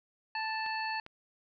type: harmonic tone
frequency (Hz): 880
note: A5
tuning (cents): 0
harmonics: 1 / 2 / 3 / 5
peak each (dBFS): -35 / -38 / -40 / -42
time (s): 0.35-1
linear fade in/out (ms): 2
type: clicks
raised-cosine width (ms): 0.3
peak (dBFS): -31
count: 2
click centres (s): 0.663 / 1.064
effects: none